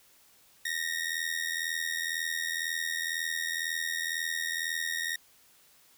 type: ring-modulated tone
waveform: sawtooth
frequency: 1864.7 Hz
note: A#6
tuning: in tune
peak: -24 dBFS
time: 0.65-5.16 s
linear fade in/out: 5 ms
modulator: 41 Hz
effects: white hiss -61 dBFS RMS until 5.97 s